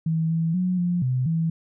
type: tone with pitch steps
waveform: sine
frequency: 161.5 / 163.9 / 182.4 / 176 / 127.8 / 163.5 Hz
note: E3 / E3 / F#3 / F3 / C3 / E3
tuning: -35 / -10 / -24 / +14 / -40 / -14 cents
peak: -20 dBFS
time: 0.06-1.5 s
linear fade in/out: 5 ms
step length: 240 ms
effects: none